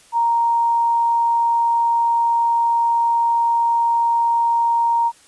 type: tone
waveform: sine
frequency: 932.3 Hz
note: A#5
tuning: in tune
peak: -14 dBFS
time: 0.12-5.12 s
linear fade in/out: 50 ms
effects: white hiss -50 dBFS RMS until 5.27 s + resampled to 24000 Hz